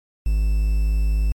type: tone with quantisation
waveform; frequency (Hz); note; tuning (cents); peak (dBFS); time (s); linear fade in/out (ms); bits
triangle; 51.91; G#1; 0; -14; 0.26-1.32; 0; 7
effects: MP3 96 kbps